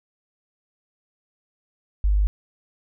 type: tone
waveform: sine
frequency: 50.5 Hz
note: G#1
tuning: 48 cents flat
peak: -16 dBFS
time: 2.04-2.27 s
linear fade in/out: 0 ms
effects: none